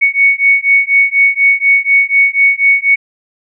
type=beating tone pair; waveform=sine; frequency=2222 / 2226.1 Hz; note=C#7 / C#7; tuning=+4 / +7 cents; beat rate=4.1 Hz; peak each=-10 dBFS; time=0.01-2.96 s; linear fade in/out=20 ms; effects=none